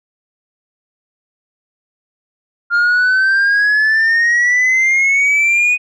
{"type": "exponential sweep", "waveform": "sine", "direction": "up", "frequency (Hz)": [1396.9, 2489], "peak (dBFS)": -7, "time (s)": [2.7, 5.78], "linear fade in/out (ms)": 50, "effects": ["tanh soft clip ceiling -9 dBFS"]}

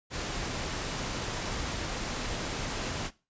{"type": "noise", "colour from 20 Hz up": "pink", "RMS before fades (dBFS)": -34, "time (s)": [0.1, 3.11], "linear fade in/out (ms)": 50, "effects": ["noise-tail reverb RT60 0.3 s tail -19 dB re dry", "resampled to 16000 Hz"]}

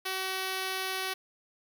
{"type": "tone", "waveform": "5% pulse", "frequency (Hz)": 378.3, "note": "F#4", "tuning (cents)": 38, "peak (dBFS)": -20, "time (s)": [0.05, 1.14], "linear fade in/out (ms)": 10, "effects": ["10-bit"]}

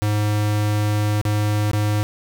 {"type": "tone with dropouts", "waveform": "square", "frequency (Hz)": 105, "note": "G#2", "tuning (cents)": 19, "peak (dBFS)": -18, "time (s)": [0.02, 2.03], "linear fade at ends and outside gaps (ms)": 0, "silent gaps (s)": [[1.214, 1.252], [1.714, 1.733]], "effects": ["10-bit"]}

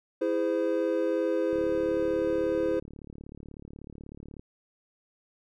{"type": "chord", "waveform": "triangle", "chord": "E augmented", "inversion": "none", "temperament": "just", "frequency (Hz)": [329.6, 412, 515], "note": ["E4", "G#4", "B#4"], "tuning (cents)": [0, -14, -28], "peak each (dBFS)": [-27, -29, -26], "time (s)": [0.21, 2.8], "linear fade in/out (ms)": 10}
{"type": "click train", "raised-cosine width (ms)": 3, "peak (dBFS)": -31, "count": 105, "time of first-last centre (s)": [1.53, 4.395], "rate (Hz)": 36.3}
{"effects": []}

